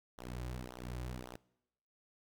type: tone with flanger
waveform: sawtooth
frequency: 61.74 Hz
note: B1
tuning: in tune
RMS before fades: -44 dBFS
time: 0.18-1.36 s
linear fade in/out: 0 ms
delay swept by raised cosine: 0.41 to 4.51 ms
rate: 1.8 Hz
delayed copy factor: -0.95
effects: noise-tail reverb RT60 0.9 s tail -23 dB re dry